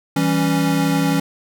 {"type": "chord", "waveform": "square", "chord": "C# diminished", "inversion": "first", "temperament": "equal", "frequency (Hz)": [164.81, 196, 277.2], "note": ["E3", "G3", "C#4"], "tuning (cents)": [0, 0, 0], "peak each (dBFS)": [-20, -25, -19], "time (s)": [0.16, 1.2], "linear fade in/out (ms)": 5, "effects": []}